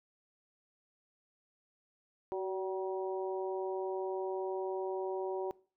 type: harmonic tone with a mistuned harmonic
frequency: 191 Hz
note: G3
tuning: 45 cents flat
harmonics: 2 / 3 / 4 / 5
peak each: -35 / -42 / -43 / -44 dBFS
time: 2.32-5.51 s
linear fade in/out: 0 ms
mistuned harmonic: 2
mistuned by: -25 cents
effects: noise-tail reverb RT60 0.4 s tail -21 dB re dry